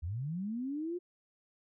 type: linear sweep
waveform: sine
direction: up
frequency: 73.42 to 362.3 Hz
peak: -34 dBFS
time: 0.02-0.99 s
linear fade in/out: 20 ms
effects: none